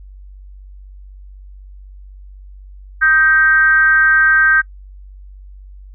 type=tone with frequency modulation; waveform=sine; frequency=1567 Hz; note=G6; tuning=1 cent flat; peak=-8 dBFS; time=3.01-4.62 s; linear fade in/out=20 ms; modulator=310 Hz; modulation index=0.56; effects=noise-tail reverb RT60 0.1 s tail -26 dB re dry + added 48 Hz sine -34 dBFS peak until 5.94 s